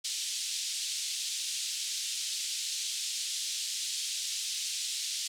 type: band-pass noise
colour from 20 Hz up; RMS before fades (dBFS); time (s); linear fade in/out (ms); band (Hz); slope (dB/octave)
pink; -35; 0.04-5.28; 10; 3300 to 8700; 24
effects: none